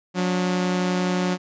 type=tone pair together; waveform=sawtooth; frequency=181.11 / 287.5 Hz; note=F#3 / D4; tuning=-37 / -37 cents; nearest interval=minor sixth; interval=800 cents; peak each=-17 / -26 dBFS; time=0.14-1.38 s; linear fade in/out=50 ms; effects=resampled to 16000 Hz